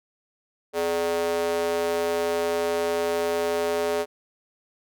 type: tone with high-pass filter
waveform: square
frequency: 84.4 Hz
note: E2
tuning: 41 cents sharp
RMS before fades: -25 dBFS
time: 0.73-4.06 s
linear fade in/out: 50 ms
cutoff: 480 Hz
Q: 4.6
effects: none